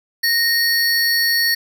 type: tone pair together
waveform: square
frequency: 1862 / 4434 Hz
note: A#6 / C#8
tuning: -2 / 0 cents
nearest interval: octave + minor third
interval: 1502 cents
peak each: -18 dBFS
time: 0.23-1.55 s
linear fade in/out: 10 ms
effects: none